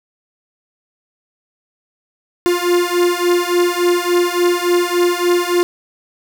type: beating tone pair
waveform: 45% pulse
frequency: 350.4 / 353.9 Hz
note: F4 / F4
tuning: +6 / +23 cents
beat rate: 3.5 Hz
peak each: -16 dBFS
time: 2.46-5.63 s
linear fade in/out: 0 ms
effects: none